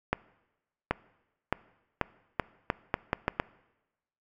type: accelerating click train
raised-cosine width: 0.5 ms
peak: -10 dBFS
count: 10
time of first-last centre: 0.13-3.399 s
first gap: 780 ms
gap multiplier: 0.79
effects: noise-tail reverb RT60 1.0 s tail -21 dB re dry